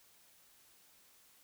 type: silence
effects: white hiss -65 dBFS RMS until 1.43 s